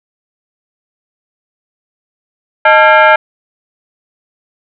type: tone with frequency modulation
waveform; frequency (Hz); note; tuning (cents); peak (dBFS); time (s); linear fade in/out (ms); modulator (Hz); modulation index
sine; 130; C3; -11; -3; 2.65-3.16; 5; 751; 2.4
effects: none